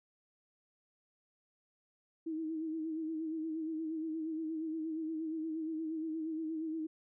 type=tone with vibrato; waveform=sine; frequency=318.6 Hz; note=D#4; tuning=41 cents sharp; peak=-35 dBFS; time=2.26-6.87 s; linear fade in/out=10 ms; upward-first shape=sine; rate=8.5 Hz; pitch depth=48 cents each way; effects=none